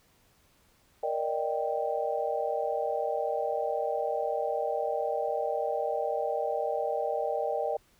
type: chord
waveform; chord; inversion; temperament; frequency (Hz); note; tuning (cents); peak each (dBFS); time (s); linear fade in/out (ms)
sine; Eb major seventh; second; equal with one note detuned; 466.2 / 582.3 / 622.3 / 784; Bb4 / D5 / Eb5 / G5; 0 / -15 / 0 / 0; -33; 1.03-7.77; 5
effects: pink hiss -65 dBFS RMS until 7.99 s